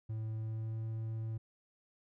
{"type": "tone with pitch glide", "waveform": "triangle", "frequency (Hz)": [110.2, 111.54], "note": ["A2", "A2"], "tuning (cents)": [3, 24], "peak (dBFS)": -34, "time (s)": [0.09, 1.38], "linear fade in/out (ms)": 10, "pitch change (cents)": 21, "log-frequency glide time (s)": [0.36, 0.82], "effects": []}